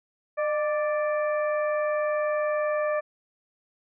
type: harmonic tone with a mistuned harmonic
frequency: 587.3 Hz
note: D5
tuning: in tune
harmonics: 1 / 2 / 3 / 4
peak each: -24 / -32 / -35 / -41 dBFS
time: 0.37-3.01 s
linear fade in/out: 20 ms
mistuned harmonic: 1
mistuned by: +51 cents
effects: none